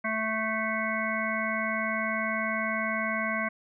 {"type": "harmonic tone", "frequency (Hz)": 220, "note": "A3", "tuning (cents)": 0, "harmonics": [1, 3, 5, 7, 9, 10], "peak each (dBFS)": [-34, -34, -34, -34, -34, -34], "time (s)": [0.04, 3.49], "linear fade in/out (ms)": 10, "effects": []}